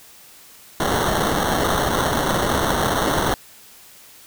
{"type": "noise with sample-and-hold", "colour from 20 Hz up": "violet", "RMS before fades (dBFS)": -20, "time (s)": [0.8, 3.34], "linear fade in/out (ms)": 2, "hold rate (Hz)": 2450, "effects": ["white hiss -46 dBFS RMS until 4.26 s"]}